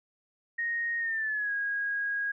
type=tone with pitch glide; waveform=sine; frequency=1864.7 to 1642.2 Hz; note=A#6 to G#6; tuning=0 to -20 cents; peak=-28 dBFS; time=0.58-2.32 s; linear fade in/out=10 ms; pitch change=-220 cents; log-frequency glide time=0.99-1.53 s; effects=none